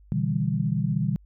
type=chord; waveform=sine; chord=E minor seventh; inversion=second; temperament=just; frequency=123.61 / 148.33 / 164.81 / 197.78 Hz; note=B2 / D3 / E3 / G3; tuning=+2 / +18 / 0 / +16 cents; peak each=-28 / -27 / -28 / -28 dBFS; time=0.12-1.16 s; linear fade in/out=0 ms; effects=added 50 Hz sine -50 dBFS peak until 1.25 s